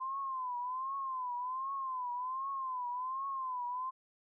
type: tone with vibrato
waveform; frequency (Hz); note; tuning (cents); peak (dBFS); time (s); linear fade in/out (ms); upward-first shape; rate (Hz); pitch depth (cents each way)
sine; 1033; C6; -22; -35; 0-3.91; 20; triangle; 1.3; 120
effects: none